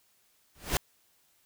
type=noise with exponential growth; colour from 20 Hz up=pink; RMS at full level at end=-23 dBFS; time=0.55-0.77 s; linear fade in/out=1 ms; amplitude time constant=47 ms; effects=white hiss -68 dBFS RMS until 1.45 s